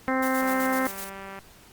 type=harmonic tone; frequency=261.6 Hz; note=C4; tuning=in tune; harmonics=1 / 2 / 3 / 4 / 5 / 6 / 7 / 8; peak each=-26 / -29 / -31 / -32 / -33 / -34 / -34 / -35 dBFS; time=0.08-0.87 s; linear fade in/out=0 ms
type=noise with tremolo; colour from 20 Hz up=blue; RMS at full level=-35 dBFS; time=0.22-1.1 s; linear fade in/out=10 ms; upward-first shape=square; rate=7.9 Hz; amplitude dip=55%
type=click train; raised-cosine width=0.5 ms; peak=-25 dBFS; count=190; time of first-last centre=0.42-1.389 s; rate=195 Hz
effects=pink hiss -52 dBFS RMS until 1.72 s + Opus 48 kbps